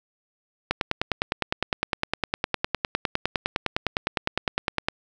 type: click train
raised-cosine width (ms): 0.3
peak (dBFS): -6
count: 42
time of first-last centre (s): 0.71-4.885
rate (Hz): 9.82
effects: none